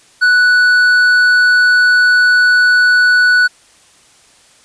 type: tone with hard clipping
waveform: triangle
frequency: 1480 Hz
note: F#6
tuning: in tune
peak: -8 dBFS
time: 0.21-3.48 s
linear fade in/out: 20 ms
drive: 9 dB
effects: white hiss -47 dBFS RMS until 4.64 s + resampled to 22050 Hz

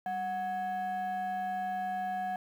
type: tone with frequency modulation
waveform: sine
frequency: 736 Hz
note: F#5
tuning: 9 cents flat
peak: -30 dBFS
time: 0.06-2.36 s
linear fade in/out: 2 ms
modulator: 931 Hz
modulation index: 0.47
effects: tanh soft clip ceiling -28 dBFS + 10-bit

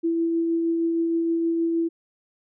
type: tone with tremolo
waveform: sine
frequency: 332.5 Hz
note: E4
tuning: 15 cents sharp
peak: -19 dBFS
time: 0.03-1.89 s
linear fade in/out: 20 ms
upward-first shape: triangle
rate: 6.4 Hz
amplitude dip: 25%
effects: none

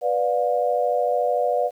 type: chord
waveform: sine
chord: B diminished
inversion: none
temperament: equal with one note detuned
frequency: 493.9 / 587.3 / 711.5 Hz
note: B4 / D5 / F5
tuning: 0 / 0 / +32 cents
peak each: -23 dBFS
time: 0.01-1.71 s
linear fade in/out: 50 ms
effects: 9-bit

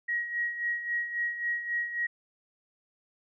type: tone with tremolo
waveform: sine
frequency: 1898 Hz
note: A#6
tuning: 31 cents sharp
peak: -26 dBFS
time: 0.08-2.07 s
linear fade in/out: 10 ms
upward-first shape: sine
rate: 3.7 Hz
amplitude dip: 65%
effects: none

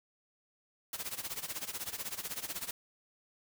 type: noise with tremolo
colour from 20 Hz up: white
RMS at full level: -37 dBFS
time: 0.93-2.71 s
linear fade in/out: 2 ms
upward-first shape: sine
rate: 16 Hz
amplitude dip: 85%
effects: none

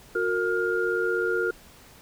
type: tone cluster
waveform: sine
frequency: 363.3 / 459.5 / 1413 Hz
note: F#4 / A#4 / F6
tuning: -32 / -25 / +20 cents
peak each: -27 dBFS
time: 0.15-1.51 s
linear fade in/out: 5 ms
effects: pink hiss -51 dBFS RMS until 2.01 s

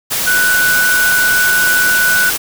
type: tone in noise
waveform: sine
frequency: 1484 Hz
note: F#6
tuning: 5 cents sharp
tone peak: -10 dBFS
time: 0.26-2.31 s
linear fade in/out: 20 ms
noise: white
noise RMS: -17 dBFS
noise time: 0.1-2.38 s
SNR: +4 dB
effects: none

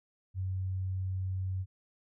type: tone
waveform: sine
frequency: 93.9 Hz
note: F#2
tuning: 26 cents sharp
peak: -31 dBFS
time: 0.34-1.66 s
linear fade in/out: 50 ms
effects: none

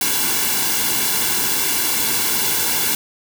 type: noise with comb filter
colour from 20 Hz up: white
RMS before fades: -19 dBFS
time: 0.01-2.95 s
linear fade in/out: 2 ms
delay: 1.6 ms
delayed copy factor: -0.7
effects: none

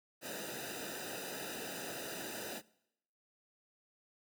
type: noise with comb filter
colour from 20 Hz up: pink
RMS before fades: -43 dBFS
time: 0.21-2.62 s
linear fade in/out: 50 ms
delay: 0.91 ms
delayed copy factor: -1
effects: noise-tail reverb RT60 0.8 s tail -22 dB re dry + high-pass 150 Hz 12 dB/octave

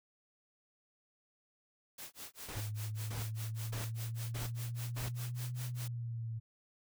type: noise with tremolo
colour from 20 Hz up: white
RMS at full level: -46 dBFS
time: 1.98-5.88 s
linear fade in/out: 5 ms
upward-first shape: sine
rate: 5 Hz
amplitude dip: 100%
type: noise bursts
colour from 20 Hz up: pink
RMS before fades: -44 dBFS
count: 5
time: 2.48-5.09 s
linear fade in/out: 10 ms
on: 130 ms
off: 490 ms
type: exponential two-way sweep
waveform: sine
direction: up then down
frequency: 105.9 to 123.47 to 112.3 Hz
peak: -37 dBFS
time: 2.55-6.4 s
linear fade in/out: 20 ms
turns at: 5.63 s
effects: none

